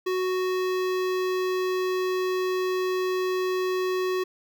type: tone with notch filter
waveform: square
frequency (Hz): 370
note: F#4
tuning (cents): 0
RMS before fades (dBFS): -26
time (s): 0.06-4.24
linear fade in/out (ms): 10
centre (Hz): 9300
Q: 0.75
effects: none